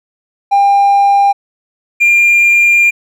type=tone pair in turn; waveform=triangle; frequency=800 / 2397 Hz; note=G5 / D7; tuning=+35 / +35 cents; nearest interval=octave + perfect fifth; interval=1900 cents; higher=second; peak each=-3 dBFS; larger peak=neither; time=0.51-1.33 / 2-2.91 s; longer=second; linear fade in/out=20 ms; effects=tanh soft clip ceiling 0 dBFS